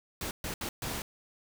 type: noise bursts at uneven times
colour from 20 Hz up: pink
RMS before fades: -36 dBFS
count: 4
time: 0.21-0.31 / 0.44-0.54 / 0.61-0.69 / 0.82-1.02 s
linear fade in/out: 2 ms
effects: none